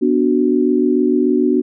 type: chord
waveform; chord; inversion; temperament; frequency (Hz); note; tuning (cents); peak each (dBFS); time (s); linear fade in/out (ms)
sine; B minor; none; equal; 246.9 / 293.7 / 370; B3 / D4 / F#4; 0 / 0 / 0; -16; 0.01-1.62; 20
effects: none